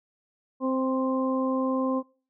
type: harmonic tone with a mistuned harmonic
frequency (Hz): 261.6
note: C4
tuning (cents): 0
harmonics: 1 / 2 / 3 / 4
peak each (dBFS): -25 / -29 / -41 / -32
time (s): 0.6-2.03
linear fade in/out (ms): 50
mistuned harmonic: 3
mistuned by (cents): +17
effects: noise-tail reverb RT60 0.4 s tail -24 dB re dry